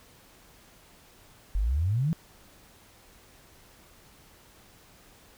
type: exponential sweep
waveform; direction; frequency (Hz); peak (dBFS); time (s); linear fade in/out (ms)
sine; up; 44.17 to 172.3; -23; 1.55-2.13; 0
effects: pink hiss -56 dBFS RMS until 5.37 s